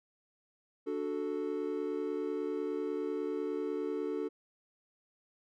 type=chord; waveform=triangle; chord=D major; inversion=none; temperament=equal; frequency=293.7 / 370 / 440 Hz; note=D4 / F#4 / A4; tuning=0 / 0 / 0 cents; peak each=-36 / -36 / -34 dBFS; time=0.86-4.29 s; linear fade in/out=20 ms; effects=none